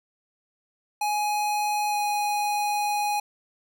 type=tone with pitch glide; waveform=square; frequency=836 to 829.3 Hz; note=G#5 to G#5; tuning=+11 to -3 cents; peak=-24 dBFS; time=1.01-3.2 s; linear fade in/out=5 ms; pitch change=-14 cents; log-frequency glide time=1.89-1.96 s; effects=none